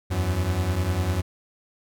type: beating tone pair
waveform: 40% pulse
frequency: 82.41 / 92.41 Hz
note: E2 / F#2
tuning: 0 / -2 cents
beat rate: 10 Hz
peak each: -26 / -23 dBFS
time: 0.1-1.22 s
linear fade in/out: 20 ms
effects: none